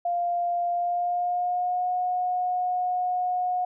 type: tone with pitch glide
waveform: sine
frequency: 698.5 to 725.6 Hz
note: F5 to F#5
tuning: 0 to -34 cents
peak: -23 dBFS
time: 0.05-3.65 s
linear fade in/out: 5 ms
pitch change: +66 cents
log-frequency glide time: 0.71-1.9 s
effects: none